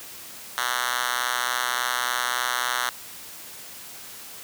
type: tone with high-pass filter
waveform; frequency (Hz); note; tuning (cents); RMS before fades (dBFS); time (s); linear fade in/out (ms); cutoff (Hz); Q
5% pulse; 123.47; B2; 0; -26; 0.58-2.89; 0; 1400; 1.1
effects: white hiss -41 dBFS RMS until 4.43 s + high-pass 60 Hz 12 dB/octave